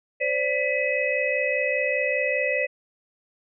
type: tone cluster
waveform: sine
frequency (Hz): 516 / 581 / 1987 / 2548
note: C5 / D5 / B6 / D#7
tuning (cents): -24 / -19 / +10 / +41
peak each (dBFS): -27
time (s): 0.2-2.67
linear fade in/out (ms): 20
effects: none